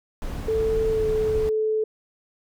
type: noise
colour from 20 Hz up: brown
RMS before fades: -30 dBFS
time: 0.22-1.49 s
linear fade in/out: 0 ms
type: tone with pitch glide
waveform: sine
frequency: 442.2 to 434.6 Hz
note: A4 to A4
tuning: +9 to -21 cents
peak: -20 dBFS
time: 0.48-1.84 s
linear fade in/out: 5 ms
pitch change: -30 cents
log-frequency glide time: 0.92-1.05 s
effects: none